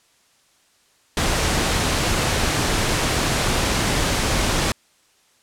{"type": "noise", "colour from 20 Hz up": "pink", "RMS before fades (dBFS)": -20, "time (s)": [1.17, 4.72], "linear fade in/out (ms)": 2, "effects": ["white hiss -59 dBFS RMS until 5.42 s", "low-pass 9000 Hz 12 dB/octave"]}